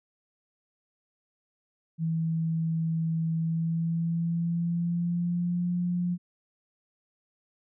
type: tone with pitch glide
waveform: sine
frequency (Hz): 162.8 to 176.51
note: E3 to F3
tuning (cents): -21 to +19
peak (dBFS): -25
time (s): 1.98-6.18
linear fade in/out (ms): 50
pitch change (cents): +140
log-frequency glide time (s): 3.36-5.72
effects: none